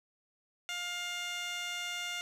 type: tone with band-pass filter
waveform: 15% pulse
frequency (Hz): 706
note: F5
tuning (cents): +19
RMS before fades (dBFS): -38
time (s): 0.69-2.21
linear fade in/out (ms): 0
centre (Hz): 3800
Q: 1
effects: none